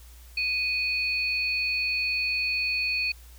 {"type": "tone pair together", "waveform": "sine", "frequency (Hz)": [2489, 4413], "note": ["D#7", "C#8"], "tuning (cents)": [0, -9], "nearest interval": "minor seventh", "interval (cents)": 991, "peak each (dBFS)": [-25, -31], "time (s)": [0.37, 3.12], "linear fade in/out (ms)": 5, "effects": ["added 60 Hz sine -46 dBFS peak until 3.38 s", "white hiss -55 dBFS RMS until 3.38 s"]}